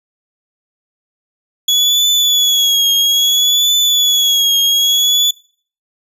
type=tone with vibrato; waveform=35% pulse; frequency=3376 Hz; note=G#7; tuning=28 cents sharp; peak=-8 dBFS; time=1.68-5.31 s; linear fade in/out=5 ms; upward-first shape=triangle; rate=0.6 Hz; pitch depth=65 cents each way; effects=noise-tail reverb RT60 0.5 s tail -24 dB re dry + resampled to 32000 Hz